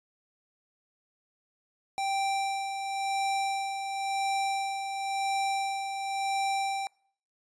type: tone with tremolo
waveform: square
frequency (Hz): 784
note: G5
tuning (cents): 0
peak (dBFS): -27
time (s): 1.98-6.87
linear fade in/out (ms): 0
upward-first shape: sine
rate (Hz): 0.95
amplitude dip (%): 50
effects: noise-tail reverb RT60 0.6 s tail -26 dB re dry + resampled to 22050 Hz